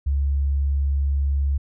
sine tone, 69.8 Hz, C#2, 13 cents sharp, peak -18 dBFS, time 0.06-1.58 s, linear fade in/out 10 ms, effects none

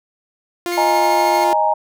sawtooth tone, 349.2 Hz, F4, in tune, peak -16 dBFS, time 0.66-1.53 s, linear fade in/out 0 ms
25% pulse tone with tremolo, 2155 Hz, C#7, 49 cents flat, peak -20 dBFS, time 0.72-1.44 s, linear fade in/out 0 ms, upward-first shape triangle, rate 13 Hz, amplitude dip 50%
sine chord, D# suspended fourth, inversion none, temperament equal, 622.3 / 830.6 / 932.3 Hz, D#5 / G#5 / A#5, 0 / 0 / 0 cents, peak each -19 / -17 / -17 dBFS, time 0.77-1.74 s, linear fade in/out 10 ms
effects none

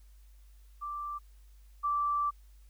sine tone pair in turn, 1174.7 / 1167.3 Hz, D6 / D6, 0 / -11 cents, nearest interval unison, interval 11 cents, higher first, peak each -35 / -27 dBFS, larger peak second, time 0.81-1.19 / 1.83-2.31 s, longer second, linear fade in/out 20 ms, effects added 50 Hz sine -53 dBFS peak until 2.69 s + white hiss -70 dBFS RMS until 2.69 s

